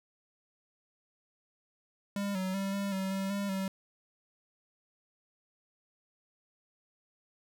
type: tone with pitch steps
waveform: square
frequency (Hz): 200.8 / 187.3 / 195.5 / 199 / 191.2 / 193.6 / 200.3 / 192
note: G3 / F#3 / G3 / G3 / G3 / G3 / G3 / G3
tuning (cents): +42 / +21 / -4 / +26 / -43 / -21 / +38 / -36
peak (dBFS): -32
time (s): 2.16-3.68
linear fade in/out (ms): 2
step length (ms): 190
effects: none